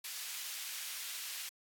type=high-pass noise; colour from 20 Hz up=pink; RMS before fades=-43 dBFS; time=0.04-1.49 s; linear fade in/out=5 ms; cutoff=2500 Hz; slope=12 dB/octave; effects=AAC 64 kbps